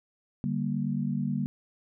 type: chord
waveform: sine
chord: G minor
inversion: second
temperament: just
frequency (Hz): 147 / 196 / 235.2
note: D3 / G3 / Bb3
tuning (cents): +2 / 0 / +16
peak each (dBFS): -31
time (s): 0.44-1.46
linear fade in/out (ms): 0
effects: none